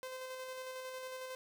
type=tone with tremolo; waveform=sawtooth; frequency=516 Hz; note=C5; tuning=24 cents flat; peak=-38 dBFS; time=0.03-1.35 s; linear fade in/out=0 ms; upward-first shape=square; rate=11 Hz; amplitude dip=25%; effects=none